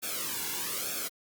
white noise with flanger, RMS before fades -34 dBFS, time 0.02-1.09 s, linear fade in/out 20 ms, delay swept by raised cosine 1 to 1.63 ms, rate 1.1 Hz, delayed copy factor -0.85, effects Opus 48 kbps

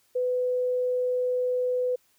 sine tone, 500 Hz, B4, 21 cents sharp, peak -23 dBFS, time 0.15-1.96 s, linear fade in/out 10 ms, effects white hiss -66 dBFS RMS until 2.18 s

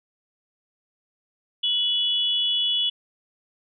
sine tone pair together, 2960 / 3394 Hz, F#7 / G#7, 0 / +37 cents, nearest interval major second, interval 237 cents, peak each -23 dBFS, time 1.63-2.9 s, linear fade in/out 10 ms, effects none

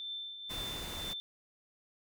sine tone with tremolo, 3549 Hz, A7, 14 cents sharp, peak -37 dBFS, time 0-1.2 s, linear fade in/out 0 ms, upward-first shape triangle, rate 2 Hz, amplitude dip 60%
pink noise, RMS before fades -43 dBFS, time 0.49-1.14 s, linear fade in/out 20 ms
effects none

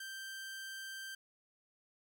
sawtooth tone, 1568 Hz, G6, in tune, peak -40 dBFS, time 0-1.15 s, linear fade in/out 5 ms, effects none

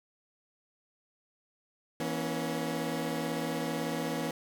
20% pulse chord, A# diminished, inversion second, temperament equal with one note detuned, 164.81 / 239.2 / 277.2 Hz, E3 / A#3 / C#4, 0 / +45 / 0 cents, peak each -31 dBFS, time 2-4.31 s, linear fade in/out 2 ms, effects none

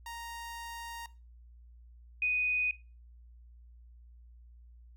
sawtooth / sine tone pair in turn, 932.3 / 2489 Hz, A#5 / D#7, 0 / 0 cents, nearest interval octave + perfect fourth, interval 1700 cents, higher second, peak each -37 / -27 dBFS, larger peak second, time 0.06-1.06 / 2.22-2.71 s, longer first, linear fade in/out 2 ms, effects noise-tail reverb RT60 0.3 s tail -18 dB re dry + added 59 Hz sine -52 dBFS peak until 4.96 s

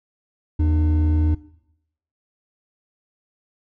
triangle tone pair together, 79.79 / 301.5 Hz, D#2 / D4, +44 / +46 cents, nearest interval octave + major seventh, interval 2302 cents, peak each -13 / -22 dBFS, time 0.59-1.35 s, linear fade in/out 10 ms, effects noise-tail reverb RT60 0.8 s tail -20 dB re dry + tanh soft clip ceiling -10 dBFS

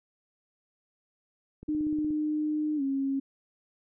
click train, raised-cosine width 3 ms, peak -31 dBFS, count 9, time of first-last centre 1.63-2.106 s, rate 16.8 Hz
sine tone with pitch glide, 304 to 272.4 Hz, D#4 to C#4, -40 to -30 cents, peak -26 dBFS, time 1.68-3.2 s, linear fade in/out 10 ms, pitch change -190 cents, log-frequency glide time 2.76-2.82 s
effects none

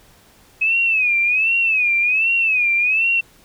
sine tone with vibrato, 2549 Hz, D#7, 41 cents sharp, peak -14 dBFS, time 0.61-3.21 s, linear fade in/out 10 ms, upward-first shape sine, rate 1.3 Hz, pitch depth 130 cents each way, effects pink hiss -51 dBFS RMS until 3.44 s

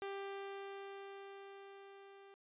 sawtooth tone with level ramp, 394.7 Hz, G4, 12 cents sharp, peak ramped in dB -37 to -53 dBFS, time 0.02-2.34 s, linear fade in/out 0 ms, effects resampled to 8000 Hz

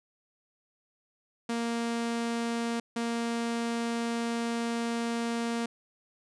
sawtooth tone pair in turn, 233.1 / 233.1 Hz, A#3 / A#3, 0 / 0 cents, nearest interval unison, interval 0 cents, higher neither, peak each -25 dBFS, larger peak neither, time 1.49-2.8 / 2.96-5.66 s, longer second, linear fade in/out 5 ms, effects resampled to 22050 Hz

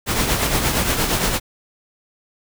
pink noise with tremolo, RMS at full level -17 dBFS, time 0.06-1.4 s, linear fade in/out 50 ms, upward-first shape triangle, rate 8.6 Hz, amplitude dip 55%, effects none

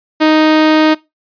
sawtooth tone, 311.1 Hz, D#4, in tune, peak -3 dBFS, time 0.2-0.95 s, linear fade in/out 20 ms, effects noise-tail reverb RT60 0.2 s tail -20 dB re dry + resampled to 11025 Hz

